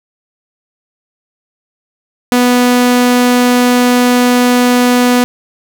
sawtooth tone, 246.4 Hz, B3, 4 cents flat, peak -3 dBFS, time 2.32-5.24 s, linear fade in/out 0 ms, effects none

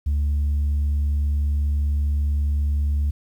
sine tone, 72.6 Hz, D2, 19 cents flat, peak -16 dBFS, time 0.06-3.11 s, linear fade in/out 10 ms, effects tanh soft clip ceiling -17 dBFS + 9-bit

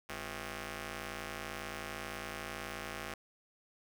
5% pulse ring-modulated tone, 149.7 Hz, D3, 33 cents sharp, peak -26 dBFS, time 0.09-3.14 s, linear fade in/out 2 ms, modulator 944 Hz, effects none

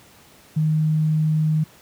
sine tone, 155.56 Hz, D#3, in tune, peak -16 dBFS, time 0.56-1.64 s, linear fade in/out 10 ms, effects pink hiss -50 dBFS RMS until 1.81 s + high-pass 80 Hz 12 dB/octave

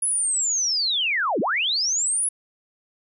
sine linear two-way sweep, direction down then up, 10510 to 174.61 to 10510 Hz, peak -20 dBFS, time 0.02-2.29 s, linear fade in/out 5 ms, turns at 1.4 s, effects none

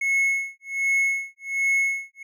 triangle tone with tremolo, 2185 Hz, C#7, 26 cents flat, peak -16 dBFS, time 0.01-2.23 s, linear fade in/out 5 ms, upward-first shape sine, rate 1.3 Hz, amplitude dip 100%, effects none

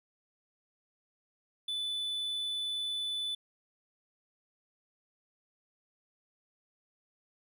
triangle tone, 3491 Hz, A7, 14 cents flat, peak -31 dBFS, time 1.68-3.35 s, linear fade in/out 5 ms, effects none

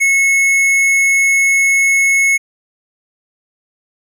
triangle tone with tanh clipping, 2189 Hz, C#7, 22 cents flat, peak -11 dBFS, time 0-2.38 s, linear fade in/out 20 ms, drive 17 dB, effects none

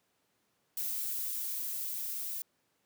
violet noise with level ramp, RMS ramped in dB -35 to -38 dBFS, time 0.77-2.42 s, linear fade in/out 2 ms, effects pink hiss -75 dBFS RMS until 2.85 s + high-pass 150 Hz 12 dB/octave

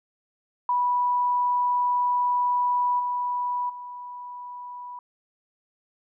sine tone with level steps, 982 Hz, B5, 10 cents flat, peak -20 / -24 / -35 dBFS, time 0.69-4.99 s, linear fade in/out 2 ms, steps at 2.99 / 3.69 s, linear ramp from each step 10 ms, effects none

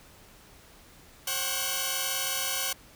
5% pulse tone cluster, 536 / 762 / 1105 / 1457 / 3029 Hz, C5 / G5 / C#6 / F#6 / F#7, +42 / -49 / -6 / -27 / +40 cents, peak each -24 dBFS, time 1.27-2.73 s, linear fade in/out 5 ms, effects pink hiss -54 dBFS RMS until 2.95 s

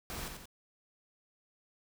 pink noise with echo, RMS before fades -41 dBFS, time 0.1-0.28 s, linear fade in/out 0 ms, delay 88 ms, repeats 2, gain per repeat -5 dB, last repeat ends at 0.456 s, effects none

